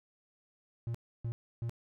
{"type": "tone bursts", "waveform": "triangle", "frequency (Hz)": 116.7, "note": "A#2", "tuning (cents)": 2, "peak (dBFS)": -31, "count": 3, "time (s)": [0.87, 1.695], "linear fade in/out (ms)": 0, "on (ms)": 75, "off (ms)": 300, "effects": []}